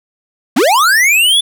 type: linear sweep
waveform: square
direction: up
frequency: 196 to 3520 Hz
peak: -8 dBFS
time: 0.56-1.41 s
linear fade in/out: 10 ms
effects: none